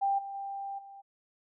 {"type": "tone with level steps", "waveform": "sine", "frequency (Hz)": 791, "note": "G5", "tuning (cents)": 15, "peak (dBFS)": [-25, -37, -35, -46], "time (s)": [0.01, 1.02], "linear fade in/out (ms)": 20, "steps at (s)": [0.18, 0.34, 0.78], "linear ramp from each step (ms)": 10, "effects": []}